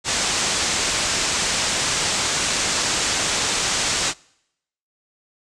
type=low-pass noise; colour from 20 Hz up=white; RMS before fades=-22 dBFS; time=0.04-4.14 s; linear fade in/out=50 ms; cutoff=8200 Hz; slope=48 dB/octave; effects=noise-tail reverb RT60 0.8 s tail -25 dB re dry